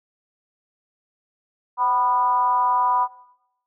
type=tone with frequency modulation; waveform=sine; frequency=987.8 Hz; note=B5; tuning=in tune; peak=-17 dBFS; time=1.77-3.08 s; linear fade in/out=50 ms; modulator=232 Hz; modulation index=0.63; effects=noise-tail reverb RT60 0.8 s tail -18 dB re dry